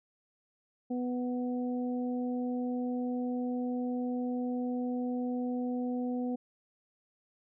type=harmonic tone; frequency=247.7 Hz; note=B3; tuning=5 cents sharp; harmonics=1 / 2 / 3; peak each=-31 / -39 / -44 dBFS; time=0.9-6.36 s; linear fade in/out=10 ms; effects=none